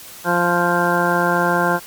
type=harmonic tone; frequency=174.61 Hz; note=F3; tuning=in tune; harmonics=1 / 2 / 3 / 4 / 5 / 6 / 8 / 9; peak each=-23 / -23 / -23 / -23 / -23 / -23 / -23 / -23 dBFS; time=0.24-1.8 s; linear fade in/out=50 ms; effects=white hiss -38 dBFS RMS until 1.86 s + Opus 48 kbps